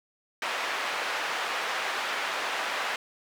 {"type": "band-pass noise", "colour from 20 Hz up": "white", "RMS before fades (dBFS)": -31, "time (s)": [0.42, 2.96], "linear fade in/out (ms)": 2, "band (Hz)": [610, 2100], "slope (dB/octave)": 12, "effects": []}